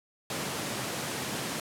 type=high-pass noise; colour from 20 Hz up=pink; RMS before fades=-34 dBFS; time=0.3-1.6 s; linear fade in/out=2 ms; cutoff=120 Hz; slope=24 dB/octave; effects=low-pass 12000 Hz 12 dB/octave